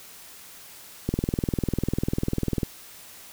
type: click train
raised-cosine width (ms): 3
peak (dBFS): -11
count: 32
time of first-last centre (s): 1.09-2.632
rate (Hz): 20.1
effects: white hiss -46 dBFS RMS until 3.32 s

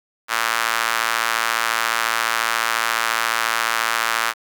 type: tone with high-pass filter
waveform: sawtooth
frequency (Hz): 114.3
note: A#2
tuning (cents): -34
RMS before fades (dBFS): -21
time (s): 0.28-4.34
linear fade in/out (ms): 50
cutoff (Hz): 1300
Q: 1.8
effects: none

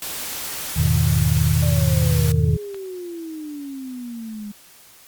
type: noise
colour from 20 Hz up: white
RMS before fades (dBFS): -29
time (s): 0.02-2.32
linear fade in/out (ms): 2
type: chord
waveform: sine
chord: E major seventh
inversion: none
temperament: equal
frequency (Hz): 82.41 / 103.83 / 123.47 / 155.56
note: E2 / G#2 / B2 / D#3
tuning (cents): 0 / 0 / 0 / 0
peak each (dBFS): -20 / -23 / -21 / -19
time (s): 0.76-2.57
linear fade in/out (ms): 10
type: exponential sweep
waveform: sine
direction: down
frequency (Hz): 598 to 203.4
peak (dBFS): -29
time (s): 1.62-4.52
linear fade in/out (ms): 10
type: clicks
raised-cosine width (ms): 0.3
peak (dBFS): -23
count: 2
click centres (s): 2.288 / 2.745
effects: white hiss -48 dBFS RMS until 5.07 s + Opus 48 kbps

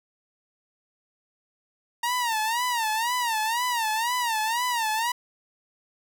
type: tone with vibrato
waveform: sawtooth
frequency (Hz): 927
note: A#5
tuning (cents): -10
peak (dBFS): -20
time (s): 2.03-5.12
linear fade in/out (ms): 5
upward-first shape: sine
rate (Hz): 2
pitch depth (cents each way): 130
effects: none

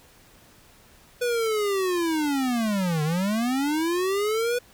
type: linear two-way sweep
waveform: square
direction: down then up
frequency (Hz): 493.9 to 147.9 to 493.9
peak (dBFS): -23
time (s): 1.21-4.59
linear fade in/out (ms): 10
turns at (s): 3.03
effects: pink hiss -54 dBFS RMS until 4.73 s

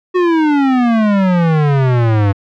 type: exponential sweep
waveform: square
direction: down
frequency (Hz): 370 to 97.5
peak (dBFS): -10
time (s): 0.14-2.33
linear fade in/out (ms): 20
effects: low-pass 2000 Hz 12 dB/octave

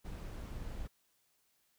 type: noise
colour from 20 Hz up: brown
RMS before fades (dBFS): -43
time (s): 0.04-0.88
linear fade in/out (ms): 20
effects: white hiss -75 dBFS RMS until 1.78 s

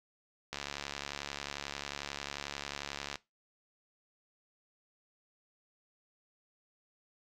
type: click train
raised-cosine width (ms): 0.2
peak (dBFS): -20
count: 188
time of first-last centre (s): 0.53-3.156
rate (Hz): 71.2
effects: noise-tail reverb RT60 0.2 s tail -19 dB re dry

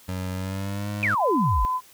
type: tone with pitch glide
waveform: 25% pulse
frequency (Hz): 92.6 to 103.34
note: F#2 to G#2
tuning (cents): +2 to -8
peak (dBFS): -24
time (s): 0.08-1.15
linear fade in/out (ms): 10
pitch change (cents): +190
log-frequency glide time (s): 0.35-0.9
type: exponential sweep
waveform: sine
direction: down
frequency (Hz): 2535 to 43.17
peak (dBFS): -20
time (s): 1.03-1.65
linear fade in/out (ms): 0
type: tone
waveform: sine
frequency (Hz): 1014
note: B5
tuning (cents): +45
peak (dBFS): -22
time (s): 1.18-1.81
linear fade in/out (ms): 50
effects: white hiss -52 dBFS RMS until 1.93 s

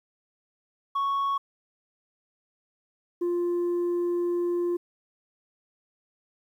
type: tone pair in turn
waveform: sine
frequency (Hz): 1109 / 349.3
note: C#6 / F4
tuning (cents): 0 / 0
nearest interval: octave + minor sixth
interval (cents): 2000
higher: first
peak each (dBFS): -21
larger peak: neither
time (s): 0.95-1.38 / 3.21-4.77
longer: second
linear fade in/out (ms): 10
effects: tanh soft clip ceiling -23 dBFS + 10-bit

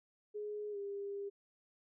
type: tone with pitch glide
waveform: sine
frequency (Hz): 418.4 to 401.1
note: G#4 to G4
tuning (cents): +13 to +40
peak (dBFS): -39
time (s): 0.34-1.3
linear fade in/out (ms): 20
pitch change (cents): -73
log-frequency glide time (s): 0.71-0.77
effects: none

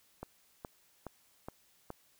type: click train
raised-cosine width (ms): 1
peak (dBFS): -27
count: 5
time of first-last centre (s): 0.23-1.904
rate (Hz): 2.39
effects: white hiss -68 dBFS RMS until 2.19 s

